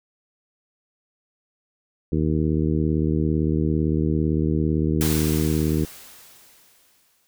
harmonic tone, 77.78 Hz, D#2, in tune, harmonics 1 / 2 / 3 / 4 / 5 / 6, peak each -25 / -23 / -26 / -25 / -29 / -34 dBFS, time 2.12-5.85 s, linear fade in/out 5 ms
white noise with exponential decay, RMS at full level -26 dBFS, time 5.01-7.27 s, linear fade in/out 0 ms, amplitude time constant 490 ms
effects none

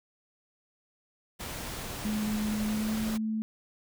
pink noise, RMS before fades -38 dBFS, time 1.39-3.18 s, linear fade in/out 20 ms
sine tone with pitch glide, 212.9 to 218.9 Hz, G#3 to A3, +43 to -9 cents, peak -28 dBFS, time 2.05-3.42 s, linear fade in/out 0 ms, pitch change +48 cents, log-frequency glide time 2.65-3 s
effects none

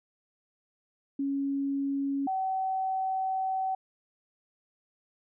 sine tone pair in turn, 277.2 / 760.8 Hz, C#4 / F#5, 0 / +48 cents, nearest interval octave + perfect fourth, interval 1748 cents, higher second, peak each -27 dBFS, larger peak neither, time 1.19-2.27 / 2.27-3.75 s, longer second, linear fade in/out 5 ms, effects none

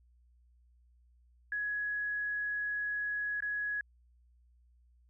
sine tone with dropouts, 1676 Hz, G#6, 15 cents sharp, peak -32 dBFS, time 1.52-3.81 s, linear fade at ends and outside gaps 2 ms, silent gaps 3.405-3.423 s, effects added 60 Hz sine -62 dBFS peak until 5.09 s

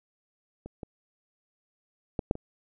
clicks, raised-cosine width 2 ms, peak -27 / -24 / -15 / -10 / -25 dBFS, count 5, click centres 0.66 / 0.832 / 2.192 / 2.311 / 2.354 s, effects none

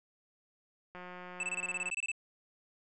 click train, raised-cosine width 0.5 ms, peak -32 dBFS, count 172, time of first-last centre 0.95-1.9 s, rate 180 Hz
square tone bursts, 2637 Hz, E7, in tune, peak -33 dBFS, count 13, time 1.4-2.117 s, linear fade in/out 2 ms, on 33 ms, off 24 ms
effects resampled to 22050 Hz

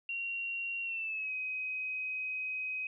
sine tone with pitch glide, 2751 to 2523 Hz, F7 to D#7, -27 to +23 cents, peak -34 dBFS, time 0.09-2.87 s, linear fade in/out 2 ms, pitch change -150 cents, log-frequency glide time 0.83-1.33 s, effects none

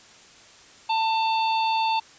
harmonic tone, 892 Hz, A5, 23 cents sharp, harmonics 1 / 3 / 4 / 5, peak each -21 / -31 / -33 / -35 dBFS, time 0.89-2 s, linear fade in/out 10 ms, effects white hiss -50 dBFS RMS until 2.18 s + resampled to 16000 Hz

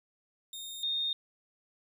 sawtooth / sine tone pair in turn, 3677 / 3677 Hz, A#7 / A#7, -24 / -24 cents, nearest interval unison, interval 0 cents, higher neither, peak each -37 / -29 dBFS, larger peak second, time 0.53-0.83 / 0.83-1.13 s, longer neither, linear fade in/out 2 ms, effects 10-bit

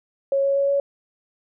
sine tone with pitch steps, 550 / 553.5 / 557 / 560.6 Hz, C#5 / C#5 / C#5 / C#5, -14 / -3 / +8 / +19 cents, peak -17 dBFS, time 0.32-0.8 s, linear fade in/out 2 ms, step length 120 ms, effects none

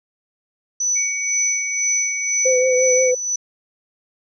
sine tone with tremolo, 5970 Hz, F#8, 15 cents sharp, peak -16 dBFS, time 0.8-3.36 s, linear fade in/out 5 ms, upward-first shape sine, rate 2 Hz, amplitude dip 60%
sine tone, 2258 Hz, C#7, 31 cents sharp, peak -24 dBFS, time 0.95-3.12 s, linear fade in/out 20 ms
sine tone with vibrato, 510 Hz, C5, 44 cents flat, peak -14 dBFS, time 2.45-3.15 s, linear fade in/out 10 ms, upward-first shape triangle, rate 5.7 Hz, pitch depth 40 cents each way
effects none

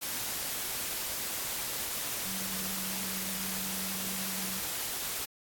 sine tone in noise, 189.8 Hz, F#3, 44 cents sharp, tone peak -42 dBFS, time 2.25-4.61 s, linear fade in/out 20 ms, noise white, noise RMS -35 dBFS, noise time 0.01-5.26 s, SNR -10 dB, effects AAC 64 kbps

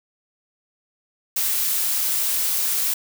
blue noise, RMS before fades -22 dBFS, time 1.36-2.94 s, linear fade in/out 5 ms, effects none

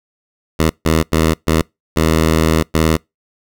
10% pulse tone bursts at uneven times, 80 Hz, D#2, 49 cents sharp, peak -3 dBFS, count 6, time 0.59-0.7 / 0.85-1.03 / 1.12-1.34 / 1.47-1.62 / 1.96-2.63 / 2.74-2.97 s, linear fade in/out 10 ms, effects noise-tail reverb RT60 0.2 s tail -26 dB re dry

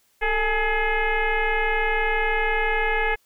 sine tone with frequency modulation, 834 Hz, G#5, 7 cents sharp, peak -19 dBFS, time 0.21-3.16 s, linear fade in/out 20 ms, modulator 427 Hz, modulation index 3.6, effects white hiss -64 dBFS RMS until 3.25 s

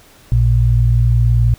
sine tone pair together, 57.2 / 116.54 Hz, A#1 / A#2, -32 / 0 cents, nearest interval octave, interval 1232 cents, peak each -13 / -11 dBFS, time 0.32-1.54 s, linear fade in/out 0 ms, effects pink hiss -46 dBFS RMS until 1.58 s

